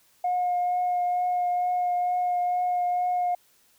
sine tone with vibrato, 717 Hz, F5, 45 cents sharp, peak -21 dBFS, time 0.24-3.35 s, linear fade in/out 5 ms, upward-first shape triangle, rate 2.2 Hz, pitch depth 13 cents each way, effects tanh soft clip ceiling -19 dBFS + white hiss -62 dBFS RMS until 3.78 s

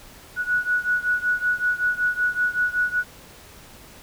sine beating tone pair, 1466 / 1471.3 Hz, F#6 / F#6, -16 / -10 cents, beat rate 5.3 Hz, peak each -22 / -24 dBFS, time 0.36-3.04 s, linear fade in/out 50 ms, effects pink hiss -46 dBFS RMS until 4.02 s

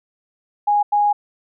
sine tone bursts at uneven times, 826 Hz, G#5, 10 cents flat, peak -13 dBFS, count 2, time 0.67-0.83 / 0.92-1.13 s, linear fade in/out 10 ms, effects none

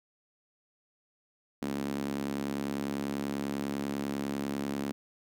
sawtooth tone with high-pass filter, 70.1 Hz, C#2, 20 cents sharp, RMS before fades -34 dBFS, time 1.62-4.92 s, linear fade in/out 0 ms, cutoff 240 Hz, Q 3, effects none

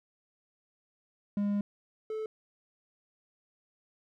triangle tone pair in turn, 203.7 / 435.8 Hz, G#3 / A4, -33 / -17 cents, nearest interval octave + minor second, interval 1316 cents, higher second, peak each -25 / -31 dBFS, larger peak first, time 1.37-1.61 / 2.1-2.26 s, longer first, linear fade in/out 2 ms, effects none

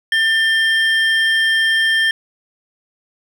triangle tone pair together, 1789 / 3188 Hz, A6 / G7, +28 / +28 cents, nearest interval minor seventh, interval 1000 cents, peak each -12 / -17 dBFS, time 0.12-2.11 s, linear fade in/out 2 ms, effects none

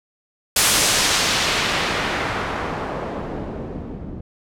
white noise with low-pass filter sweep, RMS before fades -22 dBFS, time 0.56-4.21 s, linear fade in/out 5 ms, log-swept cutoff 11000 to 210 Hz, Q 0.78, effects none

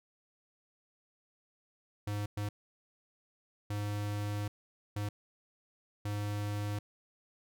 square tone bursts at uneven times, 103.4 Hz, G#2, 7 cents flat, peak -34 dBFS, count 5, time 2.07-2.26 / 2.37-2.49 / 3.7-4.48 / 4.96-5.09 / 6.05-6.79 s, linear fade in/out 5 ms, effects none

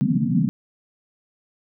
white band-pass noise, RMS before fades -20 dBFS, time 0.01-0.49 s, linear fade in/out 0 ms, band 130 to 260 Hz, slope 96 dB/octave, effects none

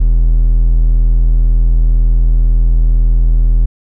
triangle tone, 41 Hz, E1, 9 cents flat, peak -4 dBFS, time 0-3.66 s, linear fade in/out 10 ms, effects none

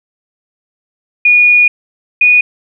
sine tone pair in turn, 2448 / 2465 Hz, D#7 / D#7, -29 / -17 cents, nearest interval unison, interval 12 cents, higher second, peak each -4 dBFS, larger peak neither, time 1.25-1.68 / 2.21-2.41 s, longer first, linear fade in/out 5 ms, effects none

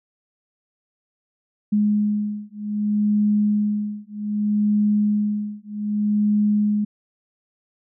sine beating tone pair, 208.5 / 209.14 Hz, G#3 / G#3, +7 / +12 cents, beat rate 0.64 Hz, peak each -21 dBFS, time 1.72-6.85 s, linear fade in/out 10 ms, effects none

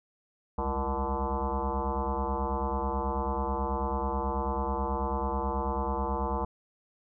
sine tone with frequency modulation, 471.4 Hz, A#4, 19 cents sharp, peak -27 dBFS, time 0.58-6.45 s, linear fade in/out 5 ms, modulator 136 Hz, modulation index 4.4, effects none

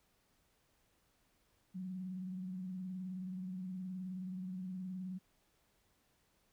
sine tone with vibrato, 185 Hz, F#3, in tune, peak -40 dBFS, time 1.74-5.19 s, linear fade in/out 20 ms, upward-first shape sine, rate 19 Hz, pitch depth 50 cents each way, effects pink hiss -75 dBFS RMS until 6.52 s

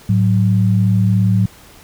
sine tone pair together, 108.44 / 185.5 Hz, A2 / F#3, -25 / +5 cents, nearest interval major sixth, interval 930 cents, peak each -12 / -15 dBFS, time 0.09-1.46 s, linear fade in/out 5 ms, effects pink hiss -43 dBFS RMS until 1.83 s

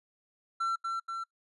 triangle tone with echo, 1349 Hz, E6, 40 cents sharp, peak -26 dBFS, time 0.6-0.76 s, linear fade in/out 10 ms, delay 240 ms, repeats 2, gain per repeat -3 dB, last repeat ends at 1.24 s, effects noise-tail reverb RT60 0.1 s tail -23 dB re dry + resampled to 24000 Hz

